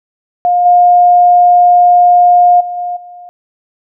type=tone with level steps; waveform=sine; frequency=710 Hz; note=F5; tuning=28 cents sharp; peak=-7 / -3 / -17 / -15 / -29 dBFS; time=0.45-3.29 s; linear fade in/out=0 ms; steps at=0.65 / 2.6 / 2.77 / 2.96 s; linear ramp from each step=10 ms; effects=none